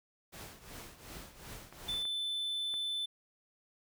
pink noise with tremolo, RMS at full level -46 dBFS, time 0.32-2.04 s, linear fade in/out 20 ms, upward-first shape triangle, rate 2.7 Hz, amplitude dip 80%
clicks, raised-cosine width 0.5 ms, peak -35 dBFS, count 4, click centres 1.726 / 1.94 / 2.053 / 2.74 s
triangle tone, 3520 Hz, A7, in tune, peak -32 dBFS, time 1.88-3.06 s, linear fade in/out 10 ms
effects none

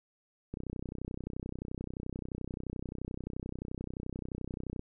click train, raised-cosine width 3 ms, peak -25 dBFS, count 135, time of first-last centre 0.54-4.794 s, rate 31.5 Hz, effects none

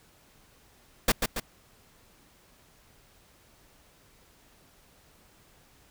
pink noise with echo, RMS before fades -21 dBFS, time 1.08-1.12 s, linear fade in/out 5 ms, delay 140 ms, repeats 2, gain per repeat -5 dB, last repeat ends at 1.4 s, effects pink hiss -60 dBFS RMS until 5.9 s

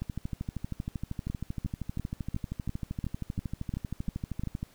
two click trains, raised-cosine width 5 ms, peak -20 / -21 dBFS, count 10 / 60, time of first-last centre 1.3-4.436 / 0.02-4.629 s, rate 2.87 / 12.8 Hz, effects pink hiss -60 dBFS RMS until 4.74 s

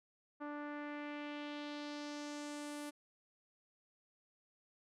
sawtooth tone with low-pass filter sweep, 293.7 Hz, D4, in tune, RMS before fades -45 dBFS, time 0.4-2.91 s, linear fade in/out 20 ms, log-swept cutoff 1300 to 11000 Hz, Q 1.9, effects none

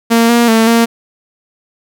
sawtooth tone with pitch steps, 230.6 / 236.5 / 224.2 / 231.4 Hz, A#3 / A#3 / A3 / A#3, -19 / +25 / +33 / -13 cents, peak -3 dBFS, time 0.1-0.86 s, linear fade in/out 20 ms, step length 190 ms, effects none

